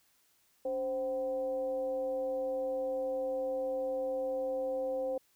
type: tone with frequency modulation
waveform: sine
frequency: 523.3 Hz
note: C5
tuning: in tune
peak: -31 dBFS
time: 0.65-5.18 s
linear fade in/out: 5 ms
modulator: 241 Hz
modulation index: 0.44
effects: white hiss -70 dBFS RMS until 5.35 s